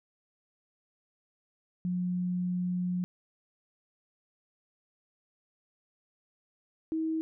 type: tone pair in turn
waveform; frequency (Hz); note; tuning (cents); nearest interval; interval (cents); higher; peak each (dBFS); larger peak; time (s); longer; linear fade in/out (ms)
sine; 179.6 / 320; F3 / D#4; +49 / +49; minor seventh; 1000; second; -28; neither; 1.85-3.04 / 6.92-7.21; first; 0
effects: none